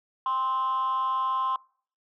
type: tone with frequency modulation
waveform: sine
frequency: 1046.5 Hz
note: C6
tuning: in tune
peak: -22 dBFS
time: 0.26-1.56 s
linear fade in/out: 2 ms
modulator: 252 Hz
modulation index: 0.44
effects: noise-tail reverb RT60 0.5 s tail -25 dB re dry + tanh soft clip ceiling -22 dBFS